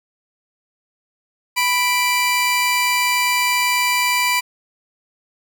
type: tone pair together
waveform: sawtooth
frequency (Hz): 988.5 / 2349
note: B5 / D7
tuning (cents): +1 / 0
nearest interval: octave + minor third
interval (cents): 1499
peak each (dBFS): -15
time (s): 1.56-4.41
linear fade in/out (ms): 20
effects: none